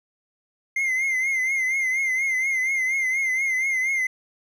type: tone with vibrato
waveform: triangle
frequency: 2093 Hz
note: C7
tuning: in tune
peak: -19 dBFS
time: 0.76-4.07 s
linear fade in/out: 5 ms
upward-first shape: triangle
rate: 4.2 Hz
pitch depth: 75 cents each way
effects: none